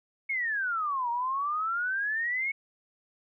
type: exponential two-way sweep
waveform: sine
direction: down then up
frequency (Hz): 2217 to 932.3 to 2217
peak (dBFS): -27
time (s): 0.29-2.52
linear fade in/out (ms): 10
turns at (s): 1.1
effects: none